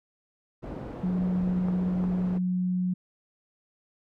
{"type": "low-pass noise", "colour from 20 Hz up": "white", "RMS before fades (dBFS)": -38, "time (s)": [0.62, 2.39], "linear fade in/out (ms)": 20, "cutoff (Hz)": 410, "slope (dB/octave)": 12}
{"type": "tone", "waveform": "sine", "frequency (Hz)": 181.9, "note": "F#3", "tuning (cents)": -29, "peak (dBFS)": -24, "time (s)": [1.03, 2.94], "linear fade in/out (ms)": 10}
{"type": "clicks", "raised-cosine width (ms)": 1, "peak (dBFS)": -22, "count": 2, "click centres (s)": [1.685, 2.04]}
{"effects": []}